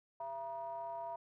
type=ring-modulated tone; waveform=triangle; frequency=138.59 Hz; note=C#3; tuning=in tune; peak=-35 dBFS; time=0.2-1.16 s; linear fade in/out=5 ms; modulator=814 Hz; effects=none